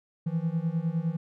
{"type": "beating tone pair", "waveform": "triangle", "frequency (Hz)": [160, 169.8], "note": ["D#3", "F3"], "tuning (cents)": [49, -48], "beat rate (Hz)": 9.8, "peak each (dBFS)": -27, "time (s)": [0.26, 1.17], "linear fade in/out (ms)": 10, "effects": []}